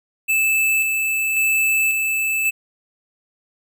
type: tone with tremolo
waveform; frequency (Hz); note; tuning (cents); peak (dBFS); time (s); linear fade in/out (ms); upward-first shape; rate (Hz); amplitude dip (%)
square; 2628; E7; -6; -16; 0.28-2.51; 20; square; 0.92; 30
effects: none